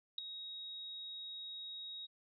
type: tone with ADSR envelope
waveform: sine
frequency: 3780 Hz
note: A#7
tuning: 23 cents sharp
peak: -31 dBFS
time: 0.18-2.07 s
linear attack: 4 ms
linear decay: 5 ms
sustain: -13 dB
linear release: 23 ms
effects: none